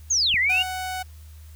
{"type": "linear two-way sweep", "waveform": "sine", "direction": "down then up", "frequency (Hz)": [6800, 1877, 2917], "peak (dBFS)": -18, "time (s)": [0.1, 0.63], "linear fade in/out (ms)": 10, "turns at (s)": 0.38}
{"type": "click", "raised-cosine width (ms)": 5, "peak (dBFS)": -26, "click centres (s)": 0.342}
{"type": "tone", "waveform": "sawtooth", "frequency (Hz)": 744, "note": "F#5", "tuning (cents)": 9, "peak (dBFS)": -24, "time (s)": [0.49, 1.03], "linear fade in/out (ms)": 10}
{"effects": ["added 77 Hz sine -41 dBFS peak until 1.55 s", "white hiss -56 dBFS RMS until 1.55 s"]}